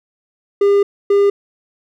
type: tone bursts at uneven times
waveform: triangle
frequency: 402.3 Hz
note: G4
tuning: 45 cents sharp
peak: -7 dBFS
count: 2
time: 0.61-0.83 / 1.1-1.3 s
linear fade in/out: 5 ms
effects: none